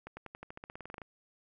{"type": "accelerating click train", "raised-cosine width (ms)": 0.5, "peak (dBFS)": -29, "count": 16, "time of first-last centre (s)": [0.07, 1.018], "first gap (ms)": 100, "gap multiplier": 0.93, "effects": []}